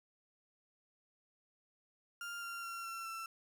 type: tone with pitch steps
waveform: 35% pulse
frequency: 1399 / 1383.7 / 1368.6 / 1353.7 / 1338.9 Hz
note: F6 / F6 / F6 / E6 / E6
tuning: +3 / -16 / -35 / +46 / +27 cents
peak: -40 dBFS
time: 2.21-3.26 s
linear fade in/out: 2 ms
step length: 210 ms
effects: none